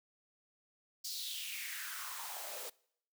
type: noise with high-pass filter sweep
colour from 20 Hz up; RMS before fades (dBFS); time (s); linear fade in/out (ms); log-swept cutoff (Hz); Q
white; -43; 1.04-2.7; 10; 5000 to 460; 4.5
effects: noise-tail reverb RT60 0.7 s tail -24 dB re dry